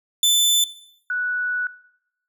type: tone pair in turn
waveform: sawtooth / sine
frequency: 3520 / 1476.3 Hz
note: A7 / F#6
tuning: 0 / -4 cents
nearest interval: octave + minor third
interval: 1504 cents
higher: first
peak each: -11 / -21 dBFS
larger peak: first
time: 0.23-0.64 / 1.1-1.67 s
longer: second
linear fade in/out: 2 ms
effects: noise-tail reverb RT60 0.8 s tail -19 dB re dry